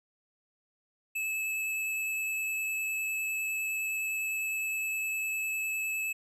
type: tone with vibrato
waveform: square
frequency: 2605 Hz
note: E7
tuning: 21 cents flat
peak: -31 dBFS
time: 1.15-6.13 s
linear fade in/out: 10 ms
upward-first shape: sine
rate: 9.8 Hz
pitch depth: 8 cents each way
effects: none

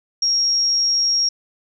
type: tone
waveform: sine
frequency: 5588 Hz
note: F8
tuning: in tune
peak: -15 dBFS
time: 0.22-1.29 s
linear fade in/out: 5 ms
effects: none

